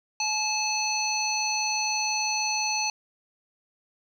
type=harmonic tone with a mistuned harmonic; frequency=867 Hz; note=A5; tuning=26 cents flat; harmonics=1 / 3 / 5 / 7; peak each=-30 / -30 / -30 / -30 dBFS; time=0.2-2.9 s; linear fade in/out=2 ms; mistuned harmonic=1; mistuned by=-23 cents; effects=9-bit